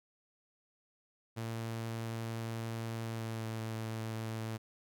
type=tone with pitch glide; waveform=sawtooth; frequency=113.9 to 111.56 Hz; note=A#2 to A2; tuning=-40 to +24 cents; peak=-33 dBFS; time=1.36-4.58 s; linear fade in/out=20 ms; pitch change=-36 cents; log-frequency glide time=3.01-3.56 s; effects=none